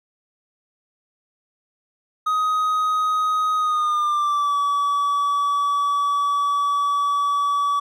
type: tone with pitch glide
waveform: triangle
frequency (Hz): 1255 to 1144.2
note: D#6 to D6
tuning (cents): +15 to -45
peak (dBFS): -16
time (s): 2.26-7.8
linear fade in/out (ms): 10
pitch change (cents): -160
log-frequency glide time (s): 3.56-4.57
effects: none